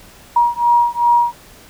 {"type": "beating tone pair", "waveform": "sine", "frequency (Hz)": [951, 953.6], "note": ["A#5", "A#5"], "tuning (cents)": [34, 39], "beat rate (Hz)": 2.6, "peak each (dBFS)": -14, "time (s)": [0.36, 1.33], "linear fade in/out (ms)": 5, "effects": ["pink hiss -43 dBFS RMS until 1.69 s"]}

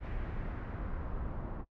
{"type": "noise with low-pass filter sweep", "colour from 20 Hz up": "brown", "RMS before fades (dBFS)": -38, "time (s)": [0, 1.65], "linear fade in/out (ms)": 50, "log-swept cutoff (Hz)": [2100, 1100], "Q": 1.5, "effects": ["noise-tail reverb RT60 0.1 s tail -21 dB re dry"]}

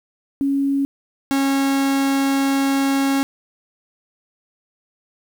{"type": "tone pair in turn", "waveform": ["sine", "45% pulse"], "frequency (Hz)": [277.2, 273.7], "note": ["C#4", "C#4"], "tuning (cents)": [0, -22], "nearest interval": "unison", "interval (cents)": 22, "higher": "first", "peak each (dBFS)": -16, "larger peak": "neither", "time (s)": [[0.41, 0.85], [1.31, 3.23]], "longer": "second", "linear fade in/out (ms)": 0, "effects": ["8-bit"]}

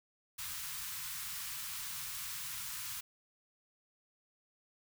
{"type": "band-stop noise", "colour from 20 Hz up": "white", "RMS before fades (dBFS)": -42, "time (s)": [0.38, 3.01], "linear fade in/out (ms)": 10, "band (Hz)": [170, 960], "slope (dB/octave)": 48, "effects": []}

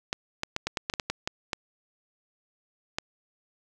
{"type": "clicks", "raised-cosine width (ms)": 0.2, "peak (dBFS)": -11, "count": 12, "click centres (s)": [0.129, 0.434, 0.564, 0.67, 0.772, 0.899, 0.938, 0.998, 1.1, 1.275, 1.532, 2.985], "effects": []}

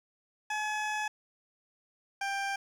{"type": "tone pair in turn", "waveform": "20% pulse", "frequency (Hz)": [850, 790.9], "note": ["G#5", "G5"], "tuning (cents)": [40, 15], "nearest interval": "minor second", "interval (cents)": 125, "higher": "first", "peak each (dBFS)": [-26, -26], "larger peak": "neither", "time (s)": [[0.5, 1.08], [2.21, 2.56]], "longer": "first", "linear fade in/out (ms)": 5, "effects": ["low-pass 7000 Hz 12 dB/octave", "9-bit"]}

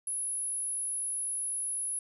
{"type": "tone", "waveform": "sine", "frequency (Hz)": 10548, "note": "E9", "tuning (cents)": 0, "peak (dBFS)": -31, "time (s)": [0.07, 1.99], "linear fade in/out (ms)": 2, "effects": ["12-bit"]}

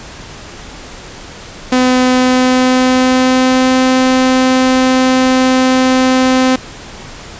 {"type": "tone with pitch glide", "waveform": "sawtooth", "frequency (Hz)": [253.8, 258.2], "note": ["B3", "C4"], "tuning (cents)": [47, -23], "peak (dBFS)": -4, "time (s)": [1.72, 6.56], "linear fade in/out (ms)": 5, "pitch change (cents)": 30, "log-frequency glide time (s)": [2.1, 3.78], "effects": ["pink hiss -31 dBFS RMS until 7.39 s", "resampled to 16000 Hz"]}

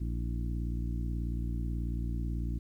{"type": "harmonic tone with a mistuned harmonic", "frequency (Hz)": 58.27, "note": "A#1", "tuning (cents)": 0, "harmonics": [1, 2, 3, 4, 5, 6], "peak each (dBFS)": [-32, -38, -42, -44, -46, -48], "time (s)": [0, 2.59], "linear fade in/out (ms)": 10, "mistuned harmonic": 6, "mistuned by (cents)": -100, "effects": ["11-bit"]}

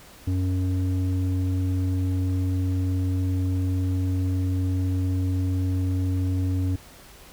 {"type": "tone with low-pass filter", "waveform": "square", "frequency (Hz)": 92.5, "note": "F#2", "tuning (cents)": 0, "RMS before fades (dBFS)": -24, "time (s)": [0.27, 6.76], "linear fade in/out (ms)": 5, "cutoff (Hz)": 260, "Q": 1.6, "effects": ["added 50 Hz sine -55 dBFS peak until 7.32 s", "pink hiss -48 dBFS RMS until 7.32 s"]}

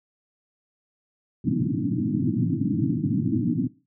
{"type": "band-pass noise", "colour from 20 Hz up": "white", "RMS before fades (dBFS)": -24, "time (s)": [1.44, 3.68], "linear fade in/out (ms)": 10, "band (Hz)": [100, 320], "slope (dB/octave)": 96, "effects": ["noise-tail reverb RT60 0.3 s tail -17 dB re dry"]}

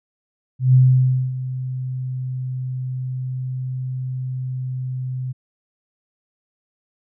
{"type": "tone with ADSR envelope", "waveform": "sine", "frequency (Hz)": 128.6, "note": "C3", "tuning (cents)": -30, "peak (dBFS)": -8, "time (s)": [0.59, 5.33], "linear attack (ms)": 150, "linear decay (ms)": 580, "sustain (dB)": -15, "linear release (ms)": 19, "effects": []}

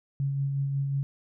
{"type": "tone with tremolo", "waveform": "sine", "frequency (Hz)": 138.59, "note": "C#3", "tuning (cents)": 0, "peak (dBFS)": -24, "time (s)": [0.2, 1.03], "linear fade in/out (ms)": 0, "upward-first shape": "sine", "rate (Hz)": 5.5, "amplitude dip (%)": 30, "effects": []}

